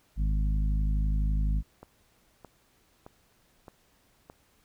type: harmonic tone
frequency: 51.91 Hz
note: G#1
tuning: in tune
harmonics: 1 / 2 / 3 / 4 / 5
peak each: -24 / -39 / -35 / -41 / -45 dBFS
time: 0.16-1.63 s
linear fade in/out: 50 ms
type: click train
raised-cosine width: 1 ms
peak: -31 dBFS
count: 5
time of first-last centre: 1.83-4.299 s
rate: 1.62 Hz
effects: pink hiss -66 dBFS RMS until 4.64 s